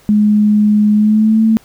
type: tone with pitch glide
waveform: sine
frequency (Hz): 210 to 221.8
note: G#3 to A3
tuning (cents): +19 to +14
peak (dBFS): -7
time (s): 0.09-1.57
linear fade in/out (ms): 0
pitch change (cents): +95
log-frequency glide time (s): 0.94-1.43
effects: pink hiss -47 dBFS RMS until 1.64 s